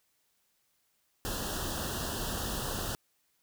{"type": "band-stop noise", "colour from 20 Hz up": "pink", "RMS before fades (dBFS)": -35, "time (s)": [1.25, 2.95], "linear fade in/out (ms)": 0, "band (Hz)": [1800, 2700], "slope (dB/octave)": 96, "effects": ["white hiss -74 dBFS RMS until 3.42 s"]}